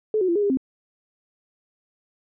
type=tone with pitch steps; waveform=sine; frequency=431.6 / 370.8 / 341.1 / 413.3 / 404.4 / 263.6 Hz; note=A4 / F#4 / F4 / G#4 / G#4 / C4; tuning=-33 / +4 / -41 / -8 / -46 / +13 cents; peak=-18 dBFS; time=0.14-0.572 s; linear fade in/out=2 ms; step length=72 ms; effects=none